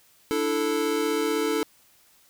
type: chord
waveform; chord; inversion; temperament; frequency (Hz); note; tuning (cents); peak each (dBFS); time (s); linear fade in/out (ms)
square; D suspended second; none; equal; 293.7 / 329.6 / 440; D4 / E4 / A4; 0 / 0 / 0; -30 / -30 / -26; 0.31-1.63; 0
effects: white hiss -59 dBFS RMS until 2.29 s